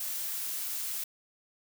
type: noise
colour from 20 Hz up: blue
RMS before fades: -35 dBFS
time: 0-1.04 s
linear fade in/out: 5 ms
effects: none